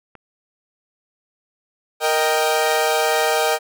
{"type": "click", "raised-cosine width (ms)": 0.5, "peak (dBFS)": -26, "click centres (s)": 0.153}
{"type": "chord", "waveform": "sawtooth", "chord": "Eb major", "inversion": "second", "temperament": "equal", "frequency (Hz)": [466.2, 622.3, 784], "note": ["Bb4", "Eb5", "G5"], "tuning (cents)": [0, 0, 0], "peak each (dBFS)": -17, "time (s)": [2, 3.59], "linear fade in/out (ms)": 50}
{"effects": []}